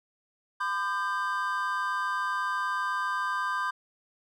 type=tone cluster; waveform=triangle; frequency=1012 / 1200 / 1573 Hz; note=B5 / D6 / G6; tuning=+42 / +37 / +6 cents; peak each=-30 dBFS; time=0.6-3.71 s; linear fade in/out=10 ms; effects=none